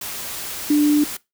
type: tone in noise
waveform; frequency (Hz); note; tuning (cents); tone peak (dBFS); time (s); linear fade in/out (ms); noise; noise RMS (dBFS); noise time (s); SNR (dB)
sine; 295.9; D4; +13; -12; 0.7-1.04; 5; white; -30; 0.01-1.17; +15
effects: noise-tail reverb RT60 0.2 s tail -20 dB re dry